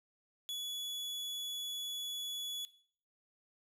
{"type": "tone", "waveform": "40% pulse", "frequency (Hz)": 3402, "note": "G#7", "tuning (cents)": 41, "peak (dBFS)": -37, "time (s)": [0.49, 2.65], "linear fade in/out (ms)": 0, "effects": ["noise-tail reverb RT60 0.5 s tail -17 dB re dry"]}